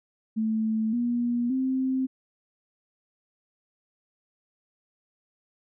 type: tone with pitch steps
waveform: sine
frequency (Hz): 220 / 239.9 / 261.6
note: A3 / A#3 / C4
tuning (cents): 0 / +50 / 0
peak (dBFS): -23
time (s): 0.36-2.07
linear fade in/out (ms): 20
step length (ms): 570
effects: none